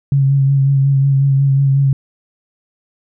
sine tone with vibrato, 137.4 Hz, C#3, 15 cents flat, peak -9 dBFS, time 0.12-1.93 s, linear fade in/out 2 ms, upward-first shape sine, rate 5.5 Hz, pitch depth 26 cents each way, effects none

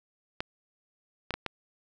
clicks, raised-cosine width 0.3 ms, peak -15 dBFS, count 4, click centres 0.405 / 1.307 / 1.34 / 1.463 s, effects none

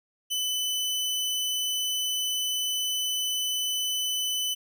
sawtooth tone, 3007 Hz, F#7, 27 cents sharp, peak -23 dBFS, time 0.3-4.55 s, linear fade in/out 20 ms, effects none

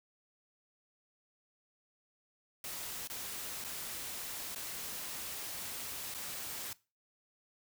white noise with dropouts, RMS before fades -42 dBFS, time 2.64-6.73 s, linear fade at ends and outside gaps 2 ms, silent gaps 3.074-3.099 / 3.641-3.646 / 4.548-4.559 / 6.141-6.146 s, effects noise-tail reverb RT60 0.3 s tail -20 dB re dry

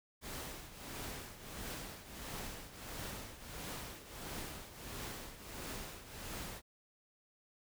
pink noise with tremolo, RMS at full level -43 dBFS, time 0.21-6.62 s, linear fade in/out 50 ms, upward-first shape triangle, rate 1.5 Hz, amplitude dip 75%, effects none

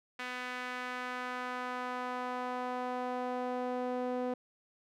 sawtooth tone with band-pass filter sweep, 250 Hz, B3, 21 cents sharp, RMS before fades -37 dBFS, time 0.19-4.34 s, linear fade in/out 5 ms, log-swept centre 2000 to 500 Hz, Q 1.4, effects none

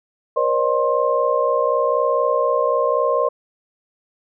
sine tone cluster, 481.1 / 542 / 606 / 1060 Hz, B4 / C#5 / D#5 / C6, -45 / -39 / -46 / +22 cents, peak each -21 dBFS, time 0.36-3.29 s, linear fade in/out 10 ms, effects none

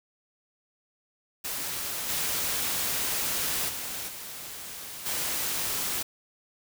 white noise with level steps, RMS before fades -33 / -29 / -35 / -40 / -30 dBFS, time 1.44-6.03 s, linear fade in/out 10 ms, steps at 2.08 / 3.68 / 4.07 / 5.05 s, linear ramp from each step 20 ms, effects none

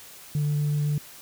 sine tone with vibrato, 147.5 Hz, D3, 8 cents sharp, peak -20 dBFS, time 0.35-0.98 s, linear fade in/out 2 ms, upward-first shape triangle, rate 8 Hz, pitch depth 9 cents each way, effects tanh soft clip ceiling -20 dBFS + white hiss -46 dBFS RMS until 1.21 s

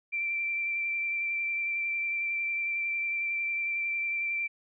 sine tone with vibrato, 2349 Hz, D7, in tune, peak -28 dBFS, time 0.12-4.48 s, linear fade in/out 20 ms, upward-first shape triangle, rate 11 Hz, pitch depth 17 cents each way, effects none

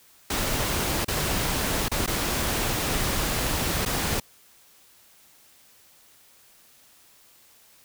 pink noise with dropouts, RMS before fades -26 dBFS, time 0.3-4.2 s, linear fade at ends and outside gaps 5 ms, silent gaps 1.047-1.081 / 1.884-1.915 / 2.063-2.075 / 3.852-3.859 s, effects white hiss -56 dBFS RMS until 7.84 s

